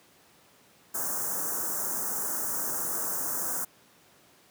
white band-stop noise, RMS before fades -31 dBFS, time 0.94-3.65 s, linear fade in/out 10 ms, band 1600 to 6000 Hz, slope 48 dB/octave, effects pink hiss -59 dBFS RMS until 4.5 s + high-pass 150 Hz 12 dB/octave

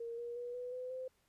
sine tone with pitch steps, 465.5 / 475 / 484.7 / 494.6 / 504.7 / 515 Hz, A#4 / A#4 / B4 / B4 / B4 / C5, -2 / +33 / -32 / +3 / +38 / -28 cents, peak -40 dBFS, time 0-1.08 s, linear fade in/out 5 ms, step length 180 ms, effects pink hiss -75 dBFS RMS until 1.28 s + resampled to 32000 Hz

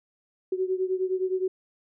sine beating tone pair, 371.1 / 380.8 Hz, F#4 / F#4, +5 / +50 cents, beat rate 9.7 Hz, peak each -26 / -29 dBFS, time 0.52-1.48 s, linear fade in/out 5 ms, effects none

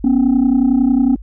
sine tone pair together, 243.6 / 274.6 Hz, B3 / C#4, -24 / -16 cents, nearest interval major second, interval 208 cents, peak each -11 dBFS, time 0.04-1.16 s, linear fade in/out 5 ms, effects tanh soft clip ceiling -7 dBFS + added 50 Hz sine -30 dBFS peak until 1.22 s

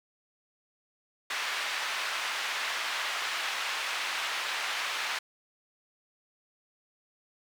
white band-pass noise, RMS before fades -33 dBFS, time 1.3-5.19 s, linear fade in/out 5 ms, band 980 to 2800 Hz, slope 12 dB/octave, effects none

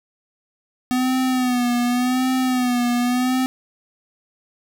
square tone with vibrato, 250 Hz, B3, 21 cents sharp, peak -18 dBFS, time 0.91-3.46 s, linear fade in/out 0 ms, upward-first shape sine, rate 0.88 Hz, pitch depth 59 cents each way, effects none

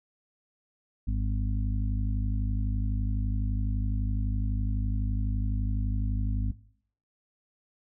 harmonic tone, 51.91 Hz, G#1, in tune, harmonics 1 / 2 / 4 / 5, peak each -26 / -32 / -38 / -40 dBFS, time 1.07-6.52 s, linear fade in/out 10 ms, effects noise-tail reverb RT60 0.6 s tail -19 dB re dry

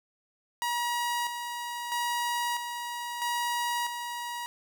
sawtooth tone with tremolo, 957 Hz, A#5, 45 cents sharp, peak -24 dBFS, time 0.62-4.46 s, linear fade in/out 0 ms, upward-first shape square, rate 0.77 Hz, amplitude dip 50%, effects 10-bit

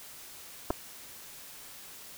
clicks, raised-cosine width 1 ms, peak -15 / -15 dBFS, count 2, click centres 0.704 / 0.707 s, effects white hiss -48 dBFS RMS until 2.17 s

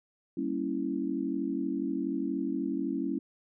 sine chord, G diminished seventh, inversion none, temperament equal, 196 / 233.1 / 277.2 / 329.6 Hz, G3 / Bb3 / Db4 / Fb4, 0 / 0 / 0 / 0 cents, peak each -37 / -37 / -32 / -34 dBFS, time 0.37-3.19 s, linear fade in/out 5 ms, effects none

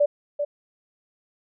sine tone with echo, 582 Hz, D5, 16 cents flat, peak -15 dBFS, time 0-0.06 s, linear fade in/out 10 ms, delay 390 ms, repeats 1, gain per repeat -7 dB, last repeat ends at 0.45 s, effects none

